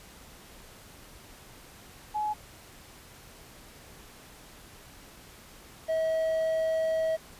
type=tone pair in turn; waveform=sine / triangle; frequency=847 / 642.6 Hz; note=G#5 / E5; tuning=+34 / -44 cents; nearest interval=perfect fourth; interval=478 cents; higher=first; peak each=-27 / -23 dBFS; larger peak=second; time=2.14-2.34 / 5.88-7.17 s; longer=second; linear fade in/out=20 ms; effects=pink hiss -51 dBFS RMS until 7.39 s + resampled to 32000 Hz